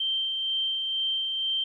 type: tone with tremolo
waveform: sine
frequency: 3136 Hz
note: G7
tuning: in tune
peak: -24 dBFS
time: 0-1.64 s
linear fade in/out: 5 ms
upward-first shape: sine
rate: 2.1 Hz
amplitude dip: 30%
effects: 11-bit